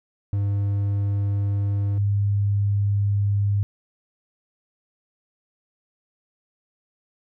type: tone pair in turn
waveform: triangle / sine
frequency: 100.6 / 101.24 Hz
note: G2 / G#2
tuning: +45 / -44 cents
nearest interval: unison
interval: 11 cents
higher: second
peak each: -18 dBFS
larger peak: neither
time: 0.33-1.98 / 1.98-3.63 s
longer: neither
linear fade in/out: 0 ms
effects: none